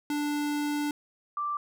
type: tone pair in turn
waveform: square / sine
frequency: 293.7 / 1174.8 Hz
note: D4 / D6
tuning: 0 / 0 cents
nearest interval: 2 octaves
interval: 2400 cents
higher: second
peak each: -28 dBFS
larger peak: neither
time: 0.1-0.91 / 1.37-1.57 s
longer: first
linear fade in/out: 2 ms
effects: none